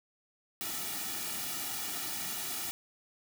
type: noise with comb filter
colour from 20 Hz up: white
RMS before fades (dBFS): -37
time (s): 0.61-2.71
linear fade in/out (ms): 0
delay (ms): 1.9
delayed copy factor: -0.75
effects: none